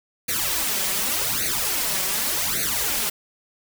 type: noise with flanger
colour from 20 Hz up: white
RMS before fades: -24 dBFS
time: 0.28-3.1 s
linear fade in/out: 10 ms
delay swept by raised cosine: 0.47 to 5.37 ms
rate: 0.86 Hz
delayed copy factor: +1
effects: none